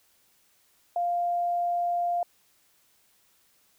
sine tone, 698.5 Hz, F5, in tune, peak -24 dBFS, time 0.96-2.23 s, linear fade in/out 2 ms, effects white hiss -65 dBFS RMS until 3.78 s

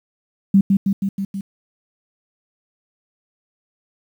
sine tone with echo, 196 Hz, G3, in tune, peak -8 dBFS, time 0.54-0.61 s, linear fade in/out 5 ms, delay 160 ms, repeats 5, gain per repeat -3 dB, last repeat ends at 1.41 s, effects 8-bit

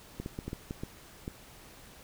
clicks, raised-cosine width 3 ms, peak -23 dBFS, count 8, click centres 0.2 / 0.261 / 0.389 / 0.48 / 0.531 / 0.709 / 0.835 / 1.279 s, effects pink hiss -53 dBFS RMS until 2.03 s

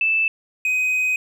sine / triangle tone pair in turn, 2637 / 2511 Hz, E7 / D#7, 0 / +15 cents, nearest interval minor second, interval 85 cents, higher first, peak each -16 dBFS, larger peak neither, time 0.01-0.28 / 0.65-1.16 s, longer second, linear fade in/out 2 ms, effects none

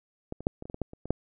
clicks, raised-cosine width 2 ms, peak -21 / -27 / -11 / -26 / -29 / -26 / -23 / -16 / -30 / -26 / -10 dBFS, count 11, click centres 0.324 / 0.406 / 0.469 / 0.624 / 0.655 / 0.699 / 0.744 / 0.817 / 0.934 / 1.056 / 1.106 s, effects none

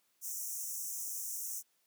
pink high-pass noise, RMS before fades -40 dBFS, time 0.21-1.63 s, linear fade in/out 50 ms, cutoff 5700 Hz, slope 96 dB/octave, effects white hiss -75 dBFS RMS until 1.86 s + high-pass 150 Hz 12 dB/octave

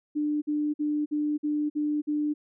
sine tone bursts, 298.1 Hz, D4, 26 cents sharp, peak -24 dBFS, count 7, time 0.15-2.34 s, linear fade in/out 20 ms, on 270 ms, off 50 ms, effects none

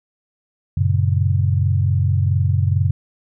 sine chord, F# major, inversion none, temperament equal with one note detuned, 94.06 / 116.54 / 138.59 Hz, F#2 / A#2 / C#3, +29 / 0 / 0 cents, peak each -16 / -21 / -20 dBFS, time 0.77-2.91 s, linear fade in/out 5 ms, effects none

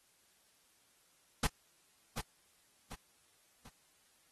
pink noise with echo, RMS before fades -31 dBFS, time 1.43-1.47 s, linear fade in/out 5 ms, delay 740 ms, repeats 3, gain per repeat -8 dB, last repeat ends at 3.69 s, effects white hiss -70 dBFS RMS until 4.31 s + AAC 32 kbps

